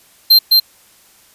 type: tone with echo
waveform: square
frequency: 4155 Hz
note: C8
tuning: 13 cents flat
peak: -5 dBFS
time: 0.3-0.39 s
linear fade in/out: 10 ms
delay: 210 ms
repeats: 1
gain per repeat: -2 dB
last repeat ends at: 0.6 s
effects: white hiss -49 dBFS RMS until 1.34 s + resampled to 32000 Hz